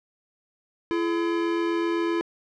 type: tone pair together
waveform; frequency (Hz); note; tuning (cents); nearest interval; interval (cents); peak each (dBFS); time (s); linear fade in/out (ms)
square; 337.9 / 425.7; E4 / G#4; +43 / +43; major third; 400; -24 / -32; 0.91-2.21; 0
effects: low-pass 3000 Hz 12 dB/octave